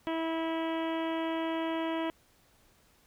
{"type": "harmonic tone", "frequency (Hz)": 325.8, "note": "E4", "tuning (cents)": -20, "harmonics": [1, 2, 3, 4, 5, 6, 7, 8, 9, 10], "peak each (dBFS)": [-32, -36, -38, -46, -47, -46, -49, -50, -49, -49], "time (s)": [0.07, 2.1], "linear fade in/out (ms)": 0, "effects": ["pink hiss -65 dBFS RMS until 3.06 s"]}